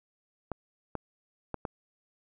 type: clicks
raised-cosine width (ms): 1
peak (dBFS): -19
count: 4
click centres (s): 0.517 / 0.953 / 1.543 / 1.652
effects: none